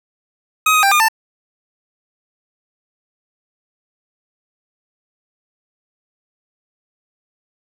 25% pulse tone with pitch steps, 1261 / 1251 / 790 / 1213 / 889 Hz, D#6 / D#6 / G5 / D#6 / A5, +23 / +9 / +13 / -44 / +18 cents, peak -7 dBFS, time 0.66-1.085 s, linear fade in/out 5 ms, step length 85 ms, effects 7-bit

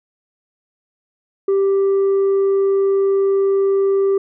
sine tone, 392 Hz, G4, in tune, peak -10 dBFS, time 1.48-4.18 s, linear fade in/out 5 ms, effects tanh soft clip ceiling -12 dBFS

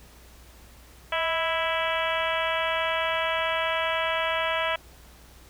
harmonic tone with a mistuned harmonic, 329.5 Hz, E4, 1 cent flat, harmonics 2 / 3 / 4 / 5 / 6 / 7 / 8 / 9 / 10, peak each -29 / -31 / -32 / -33 / -34 / -34 / -35 / -36 / -36 dBFS, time 1.12-4.76 s, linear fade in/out 5 ms, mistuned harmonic 2, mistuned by -39 cents, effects added 60 Hz sine -51 dBFS peak until 5.49 s + pink hiss -53 dBFS RMS until 5.49 s

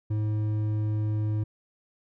triangle tone with hard clipping, 106.8 Hz, G#2, 49 cents sharp, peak -26 dBFS, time 0.1-1.44 s, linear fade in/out 10 ms, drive 10 dB, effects none

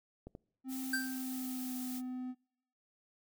clicks, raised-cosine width 2 ms, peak -33 dBFS, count 2, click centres 0.27 / 0.351 s
triangle tone with pitch glide, 261.6 to 253.4 Hz, C4 to B3, 0 to +45 cents, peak -36 dBFS, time 0.64-2.35 s, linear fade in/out 50 ms, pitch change -55 cents, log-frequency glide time 0.97-1.79 s
blue noise, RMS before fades -46 dBFS, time 0.68-2.02 s, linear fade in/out 50 ms
square tone with exponential decay, 1568 Hz, G6, in tune, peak -30 dBFS, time 0.93-1.25 s, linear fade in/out 5 ms, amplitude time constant 69 ms
effects noise-tail reverb RT60 0.7 s tail -25 dB re dry

